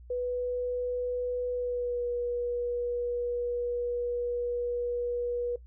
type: tone with pitch glide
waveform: sine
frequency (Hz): 493.9 to 483.7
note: B4 to B4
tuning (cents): 0 to -36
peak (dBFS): -28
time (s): 0.1-5.56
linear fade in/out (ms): 5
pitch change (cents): -36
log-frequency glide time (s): 1.52-2.06
effects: noise-tail reverb RT60 0.1 s tail -18 dB re dry + added 60 Hz sine -47 dBFS peak until 5.66 s